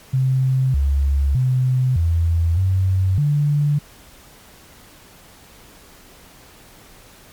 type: tone with pitch steps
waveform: sine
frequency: 131.1 / 69.6 / 128.2 / 83.5 / 94.2 / 146.3 Hz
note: C3 / C#2 / C3 / E2 / F#2 / D3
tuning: +4 / +8 / -35 / +23 / +32 / -6 cents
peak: -14 dBFS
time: 0.13-3.79 s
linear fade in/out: 10 ms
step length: 610 ms
effects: pink hiss -46 dBFS RMS until 7.32 s + MP3 96 kbps